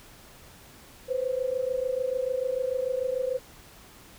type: tone pair together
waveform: sine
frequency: 502 / 528.8 Hz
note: B4 / C5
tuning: +28 / +18 cents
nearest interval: minor second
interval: 90 cents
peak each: -28 / -29 dBFS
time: 1.08-3.39 s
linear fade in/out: 20 ms
effects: pink hiss -51 dBFS RMS until 4.18 s